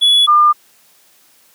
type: tone pair in turn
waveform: triangle / sine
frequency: 3401 / 1202.4 Hz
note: G#7 / D6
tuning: +40 / +40 cents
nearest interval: octave + tritone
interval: 1800 cents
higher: first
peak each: -6 dBFS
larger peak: neither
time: 0.01-0.27 / 0.27-0.53 s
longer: neither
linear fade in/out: 20 ms
effects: white hiss -51 dBFS RMS until 1.54 s + high-pass 150 Hz 12 dB/octave